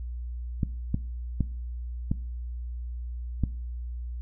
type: clicks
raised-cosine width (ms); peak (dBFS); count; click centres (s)
5; -12; 5; 0.632 / 0.944 / 1.407 / 2.115 / 3.437
effects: noise-tail reverb RT60 0.5 s tail -20 dB re dry + added 60 Hz sine -32 dBFS peak until 4.21 s